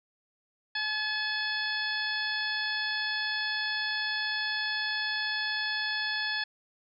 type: harmonic tone with a mistuned harmonic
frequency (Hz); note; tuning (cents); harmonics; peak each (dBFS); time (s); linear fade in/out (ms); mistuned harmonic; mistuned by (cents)
856; A5; -48; 1 / 2 / 3 / 4 / 5 / 6; -41 / -31 / -40 / -37 / -36 / -40; 0.75-6.44; 5; 5; +34
effects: none